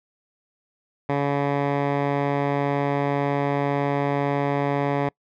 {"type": "tone with low-pass filter", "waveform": "10% pulse", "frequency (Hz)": 141.9, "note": "C#3", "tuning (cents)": 41, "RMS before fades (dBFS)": -23, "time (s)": [1.09, 5.09], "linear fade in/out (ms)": 5, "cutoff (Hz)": 1700, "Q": 0.95, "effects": ["noise-tail reverb RT60 0.1 s tail -26 dB re dry"]}